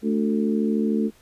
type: harmonic tone with a mistuned harmonic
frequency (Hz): 73.42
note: D2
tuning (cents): 0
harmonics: 3 / 4 / 5 / 6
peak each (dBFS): -21 / -27 / -29 / -29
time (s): 0.02-1.11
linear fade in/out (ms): 50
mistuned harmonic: 6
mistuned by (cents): +21
effects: pink hiss -56 dBFS RMS until 1.21 s + resampled to 32000 Hz